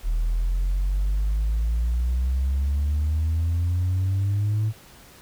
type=exponential sweep; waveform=sine; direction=up; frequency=38.89 to 110 Hz; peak=-18 dBFS; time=0.03-4.73 s; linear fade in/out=50 ms; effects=tanh soft clip ceiling -18 dBFS + pink hiss -49 dBFS RMS until 5.21 s